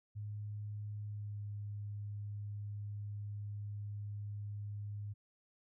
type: tone with pitch glide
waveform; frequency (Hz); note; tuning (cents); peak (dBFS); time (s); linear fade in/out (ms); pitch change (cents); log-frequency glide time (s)
sine; 104.4 to 103.08; G#2 to G#2; +10 to -12; -40; 0.15-5.14; 20; -22; 1.05-1.41
effects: none